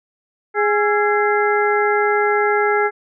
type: harmonic tone with a mistuned harmonic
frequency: 415.3 Hz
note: G#4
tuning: in tune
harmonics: 1 / 2 / 3 / 4 / 5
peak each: -17 / -20 / -22 / -23 / -24 dBFS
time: 0.54-2.91 s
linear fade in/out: 50 ms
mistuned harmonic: 3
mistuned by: +140 cents
effects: none